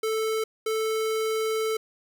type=tone pair in turn; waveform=square; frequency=440 / 440 Hz; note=A4 / A4; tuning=0 / 0 cents; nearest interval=unison; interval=0 cents; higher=neither; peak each=-25 dBFS; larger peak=neither; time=0.03-0.44 / 0.66-1.77 s; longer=second; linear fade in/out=5 ms; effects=none